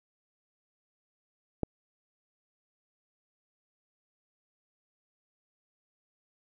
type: click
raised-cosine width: 2 ms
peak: -15 dBFS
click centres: 1.633 s
effects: none